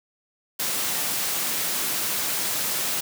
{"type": "high-pass noise", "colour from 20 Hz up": "white", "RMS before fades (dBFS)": -26, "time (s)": [0.59, 3.01], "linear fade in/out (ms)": 10, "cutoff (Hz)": 110, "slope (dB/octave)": 48, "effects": []}